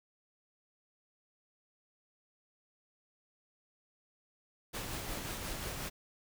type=noise with tremolo; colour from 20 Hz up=pink; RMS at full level=-39 dBFS; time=4.73-5.9 s; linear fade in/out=20 ms; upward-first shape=sine; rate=5.6 Hz; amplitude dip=30%; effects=none